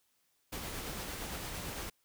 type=noise with tremolo; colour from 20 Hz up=pink; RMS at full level=-40 dBFS; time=0.52-1.9 s; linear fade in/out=10 ms; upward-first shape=sine; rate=8.8 Hz; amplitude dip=25%; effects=white hiss -75 dBFS RMS until 2.04 s